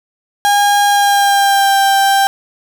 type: tone with pitch glide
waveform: 35% pulse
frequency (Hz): 814 to 787.2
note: G#5 to G5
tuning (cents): -35 to +7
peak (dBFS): -7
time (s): 0.45-2.27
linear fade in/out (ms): 0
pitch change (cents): -58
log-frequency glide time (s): 0.86-1.77
effects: none